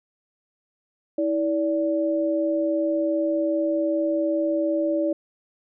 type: tone pair together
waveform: sine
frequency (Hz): 323.6 / 579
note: E4 / D5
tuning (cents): -32 / -25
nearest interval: minor seventh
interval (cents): 1007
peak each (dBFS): -23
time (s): 1.18-5.13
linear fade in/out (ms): 5
effects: none